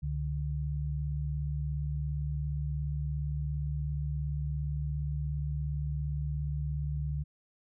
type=tone pair together; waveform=sine; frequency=69 / 146.21 Hz; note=C#2 / D3; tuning=-7 / -7 cents; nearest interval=octave + minor second; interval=1300 cents; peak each=-33 / -33 dBFS; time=0.02-7.24 s; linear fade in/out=20 ms; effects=none